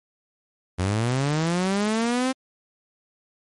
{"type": "linear sweep", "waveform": "sawtooth", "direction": "up", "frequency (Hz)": [87.31, 265.2], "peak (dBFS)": -17, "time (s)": [0.78, 2.33], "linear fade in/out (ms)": 20, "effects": ["MP3 48 kbps"]}